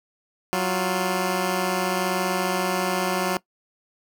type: tone pair together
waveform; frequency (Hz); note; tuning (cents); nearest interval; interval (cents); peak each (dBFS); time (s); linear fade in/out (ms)
10% pulse; 185.41 / 350; F#3 / F4; +4 / +4; major seventh; 1100; -15 / -19; 0.53-3.37; 0
effects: noise-tail reverb RT60 0.1 s tail -20 dB re dry